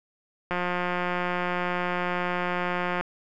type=click train; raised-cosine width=0.5 ms; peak=-13 dBFS; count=446; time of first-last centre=0.51-3.01 s; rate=178 Hz; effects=none